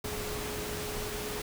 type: tone in noise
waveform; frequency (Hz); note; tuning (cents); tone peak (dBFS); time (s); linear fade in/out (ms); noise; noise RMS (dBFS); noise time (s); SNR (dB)
sine; 420.3; G#4; +21; -39; 0.04-1.42; 5; pink; -37; 0.04-1.42; -5
effects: none